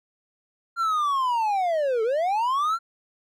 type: linear two-way sweep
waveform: triangle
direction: down then up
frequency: 1391 to 429.9 to 1391 Hz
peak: -19 dBFS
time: 0.76-2.79 s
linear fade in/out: 50 ms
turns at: 2.03 s
effects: none